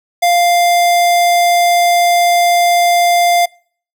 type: tone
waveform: square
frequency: 698 Hz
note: F5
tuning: 1 cent flat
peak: -9 dBFS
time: 0.22-3.46 s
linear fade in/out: 10 ms
effects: noise-tail reverb RT60 0.5 s tail -26 dB re dry